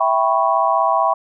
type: chord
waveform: sine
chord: C# half-diminished seventh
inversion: first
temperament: equal with one note detuned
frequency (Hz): 659.3 / 784 / 987.8 / 1103.6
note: E5 / G5 / B5 / C#6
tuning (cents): 0 / 0 / 0 / -8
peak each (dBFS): -19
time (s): 0-1.14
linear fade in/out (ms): 10
effects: none